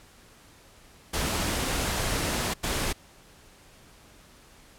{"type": "noise bursts at uneven times", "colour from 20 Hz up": "pink", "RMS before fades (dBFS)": -28, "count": 2, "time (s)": [[1.13, 2.54], [2.63, 2.93]], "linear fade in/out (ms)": 10, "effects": ["pink hiss -54 dBFS RMS until 4.78 s", "low-pass 12000 Hz 12 dB/octave"]}